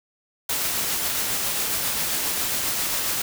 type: noise with tremolo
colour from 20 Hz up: white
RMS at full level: -24 dBFS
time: 0.49-3.22 s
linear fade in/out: 5 ms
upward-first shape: triangle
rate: 7.4 Hz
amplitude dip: 25%
effects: none